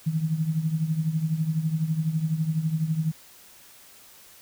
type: tone with tremolo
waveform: sine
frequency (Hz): 159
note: D#3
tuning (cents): +38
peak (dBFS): -19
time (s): 0.06-3.12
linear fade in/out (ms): 10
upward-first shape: triangle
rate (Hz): 12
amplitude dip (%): 80
effects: white hiss -51 dBFS RMS until 4.41 s